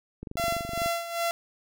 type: click train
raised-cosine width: 3 ms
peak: -24 dBFS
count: 16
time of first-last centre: 0.23-0.86 s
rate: 23.8 Hz
type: tone with tremolo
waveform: sawtooth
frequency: 680 Hz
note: F5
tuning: 46 cents flat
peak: -21 dBFS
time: 0.37-1.31 s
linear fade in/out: 0 ms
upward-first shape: sine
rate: 2.5 Hz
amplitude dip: 70%
effects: none